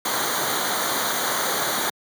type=noise with comb filter; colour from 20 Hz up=pink; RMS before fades=-24 dBFS; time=0.05-1.9 s; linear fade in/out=5 ms; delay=0.38 ms; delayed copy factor=-0.8; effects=high-pass 150 Hz 12 dB/octave